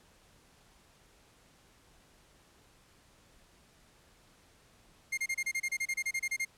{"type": "tone bursts", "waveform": "45% pulse", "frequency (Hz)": 2122, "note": "C7", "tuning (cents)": 24, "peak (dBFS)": -30, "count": 16, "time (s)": [5.12, 6.451], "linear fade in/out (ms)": 10, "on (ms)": 56, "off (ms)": 29, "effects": ["pink hiss -63 dBFS RMS until 6.57 s", "low-pass 11000 Hz 12 dB/octave"]}